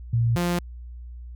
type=tone pair in turn; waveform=sine / sawtooth; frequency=116.7 / 174.85 Hz; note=A#2 / F3; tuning=+2 / +2 cents; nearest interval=perfect fifth; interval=700 cents; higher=second; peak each=-18 dBFS; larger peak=neither; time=0.13-0.36 / 0.36-0.59 s; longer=neither; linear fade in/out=5 ms; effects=added 60 Hz sine -36 dBFS peak until 1.35 s